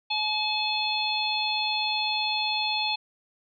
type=harmonic tone with a mistuned harmonic; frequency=856 Hz; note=A5; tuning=48 cents flat; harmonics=1 / 3 / 4 / 5; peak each=-30 / -30 / -30 / -30 dBFS; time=0.1-2.96 s; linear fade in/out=10 ms; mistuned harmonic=4; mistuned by=+16 cents; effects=none